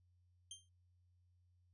20% pulse tone with exponential decay, 3161 Hz, G7, 14 cents sharp, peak -40 dBFS, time 0.51-0.69 s, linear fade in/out 2 ms, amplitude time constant 37 ms, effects added 89 Hz sine -70 dBFS peak until 1.73 s + resampled to 24000 Hz

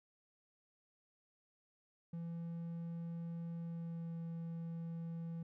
triangle tone with pitch glide, 168.1 to 166.46 Hz, E3 to E3, +34 to +17 cents, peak -39 dBFS, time 2.13-5.43 s, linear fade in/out 5 ms, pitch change -17 cents, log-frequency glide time 3.56-4.18 s, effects none

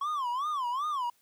triangle tone with vibrato, 1085 Hz, C#6, 37 cents flat, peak -27 dBFS, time 0.01-1.1 s, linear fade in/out 5 ms, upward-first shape sine, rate 2.6 Hz, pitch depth 220 cents each way, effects white hiss -68 dBFS RMS until 1.21 s

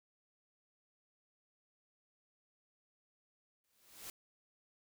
white noise with exponential growth, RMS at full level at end -45 dBFS, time 3.64-4.1 s, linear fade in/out 1 ms, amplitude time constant 100 ms, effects none

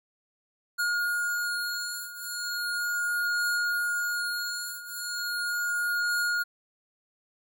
square beating tone pair, 1431 / 1431.37 Hz, F6 / F6, +42 / +42 cents, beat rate 0.37 Hz, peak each -33 / -30 dBFS, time 0.78-6.44 s, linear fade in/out 20 ms, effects none

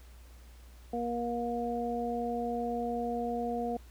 harmonic tone, 237.4 Hz, A#3, 32 cents sharp, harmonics 1 / 2 / 3, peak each -35 / -35 / -35 dBFS, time 0.93-3.77 s, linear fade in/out 5 ms, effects added 60 Hz sine -50 dBFS peak until 3.9 s + pink hiss -61 dBFS RMS until 3.9 s

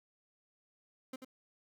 30% pulse tone with echo, 260.1 Hz, C4, 10 cents flat, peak -38 dBFS, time 1.13-1.16 s, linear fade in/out 5 ms, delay 88 ms, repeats 1, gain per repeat -6 dB, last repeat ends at 1.248 s, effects none

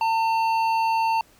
triangle tone with hard clipping, 900 Hz, A5, 39 cents sharp, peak -21 dBFS, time 0.01-1.21 s, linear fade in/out 2 ms, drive 12 dB, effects pink hiss -56 dBFS RMS until 1.39 s

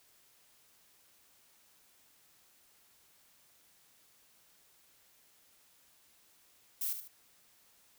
violet noise with echo, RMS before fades -35 dBFS, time 6.81-6.93 s, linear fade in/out 5 ms, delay 74 ms, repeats 2, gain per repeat -8 dB, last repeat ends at 7.078 s, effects white hiss -66 dBFS RMS until 7.98 s

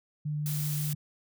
sine tone with vibrato, 149.6 Hz, D3, 32 cents sharp, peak -29 dBFS, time 0.25-0.95 s, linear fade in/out 10 ms, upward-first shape triangle, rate 5.5 Hz, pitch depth 9 cents each way
blue noise, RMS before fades -37 dBFS, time 0.46-0.93 s, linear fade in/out 0 ms
effects none

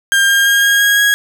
35% pulse tone with pitch steps, 1600 / 1610.2 / 1620.5 / 1630.8 / 1641.2 / 1651.6 Hz, G6 / G6 / G#6 / G#6 / G#6 / G#6, +35 / +46 / -43 / -32 / -21 / -10 cents, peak -7 dBFS, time 0.12-1.14 s, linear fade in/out 0 ms, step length 170 ms, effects none

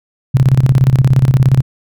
sine tone with tremolo, 130.81 Hz, C3, in tune, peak -4 dBFS, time 0.34-1.62 s, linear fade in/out 10 ms, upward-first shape square, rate 17 Hz, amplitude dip 75%, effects none

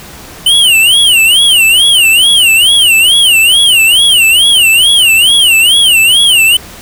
square tone with vibrato, 2969 Hz, F#7, 5 cents sharp, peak -4 dBFS, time 0.46-6.57 s, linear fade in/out 5 ms, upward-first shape sine, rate 2.3 Hz, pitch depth 210 cents each way, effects pink hiss -30 dBFS RMS until 6.81 s

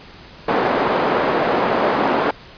white band-pass noise, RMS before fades -18 dBFS, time 0.48-2.31 s, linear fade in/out 5 ms, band 260 to 840 Hz, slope 12 dB/octave, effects pink hiss -41 dBFS RMS until 2.57 s + resampled to 11025 Hz

